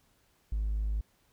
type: tone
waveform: triangle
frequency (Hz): 52.6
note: G#1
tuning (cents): +23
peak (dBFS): -25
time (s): 0.52-1.01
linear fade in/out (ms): 5
effects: tanh soft clip ceiling -24 dBFS + pink hiss -69 dBFS RMS until 1.32 s